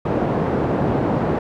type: band-pass noise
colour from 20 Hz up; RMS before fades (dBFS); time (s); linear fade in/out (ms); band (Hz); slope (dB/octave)
pink; -20; 0.05-1.39; 5; 130 to 740; 12
effects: none